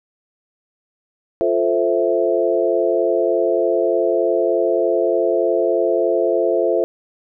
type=chord; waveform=sine; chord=F major seventh; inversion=none; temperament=equal; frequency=349.2 / 440 / 523.3 / 659.3 Hz; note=F4 / A4 / C5 / E5; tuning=0 / 0 / 0 / 0 cents; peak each=-20 dBFS; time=1.41-6.84 s; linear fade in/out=0 ms; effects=none